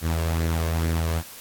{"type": "tone with flanger", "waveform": "sawtooth", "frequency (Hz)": 82, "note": "E2", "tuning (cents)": -9, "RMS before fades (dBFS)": -24, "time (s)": [0.01, 1.23], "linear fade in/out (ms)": 50, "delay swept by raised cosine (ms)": [0.47, 1.87], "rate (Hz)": 2.3, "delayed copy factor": 0.5, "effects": ["white hiss -42 dBFS RMS until 1.4 s", "AAC 64 kbps"]}